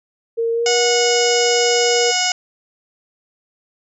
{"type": "tone with pitch glide", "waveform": "sine", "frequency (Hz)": [460, 476.2], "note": ["A#4", "A#4"], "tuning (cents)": [-23, 37], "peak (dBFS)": -16, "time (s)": [0.37, 2.12], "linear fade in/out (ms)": 20, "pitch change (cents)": 60, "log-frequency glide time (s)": [0.52, 0.71]}
{"type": "harmonic tone", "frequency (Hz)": 730, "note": "F#5", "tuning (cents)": -24, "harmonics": [1, 2, 3, 4, 5, 6, 7, 8, 9, 10], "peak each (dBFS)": [-23, -27, -24, -23, -32, -32, -21, -29, -25, -27], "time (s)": [0.66, 2.32], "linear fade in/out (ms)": 2}
{"effects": []}